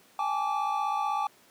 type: tone cluster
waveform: triangle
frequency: 805 / 861 / 1161 Hz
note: G5 / A5 / D6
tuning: +46 / -38 / -20 cents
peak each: -29 dBFS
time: 0.19-1.27 s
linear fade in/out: 2 ms
effects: pink hiss -59 dBFS RMS until 1.5 s + high-pass 200 Hz 12 dB/octave